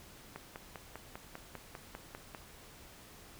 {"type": "click train", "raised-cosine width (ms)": 0.5, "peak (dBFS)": -28, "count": 11, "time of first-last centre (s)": [0.36, 2.348], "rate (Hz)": 5.03, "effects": ["pink hiss -55 dBFS RMS until 3.39 s"]}